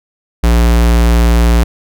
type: tone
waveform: square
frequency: 58.27 Hz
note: A#1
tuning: in tune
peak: -7 dBFS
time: 0.43-1.64 s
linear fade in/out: 10 ms
effects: none